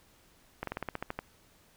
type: slowing click train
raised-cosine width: 0.5 ms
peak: -19 dBFS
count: 10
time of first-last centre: 0.63-1.19 s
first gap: 43 ms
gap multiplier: 1.09
effects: pink hiss -63 dBFS RMS until 1.76 s